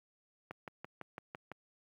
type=click train; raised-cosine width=0.5 ms; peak=-28 dBFS; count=7; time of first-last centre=0.51-1.517 s; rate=5.96 Hz; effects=high-pass 100 Hz 12 dB/octave + 11-bit